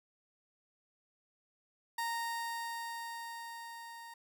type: tone with level ramp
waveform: 30% pulse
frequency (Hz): 928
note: A#5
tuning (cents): -8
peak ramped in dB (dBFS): -31 to -45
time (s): 1.98-4.14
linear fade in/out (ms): 5
effects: none